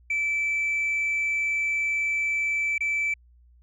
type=tone with dropouts; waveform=sine; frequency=2319 Hz; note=D7; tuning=22 cents flat; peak=-21 dBFS; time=0.1-3.14 s; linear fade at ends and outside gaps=5 ms; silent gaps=2.781-2.806 s; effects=tanh soft clip ceiling -21 dBFS + added 60 Hz sine -53 dBFS peak until 3.62 s